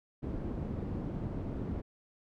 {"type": "low-pass noise", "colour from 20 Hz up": "white", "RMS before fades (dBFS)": -37, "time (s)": [0.22, 1.82], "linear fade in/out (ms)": 20, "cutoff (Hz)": 240, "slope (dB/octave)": 12, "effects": []}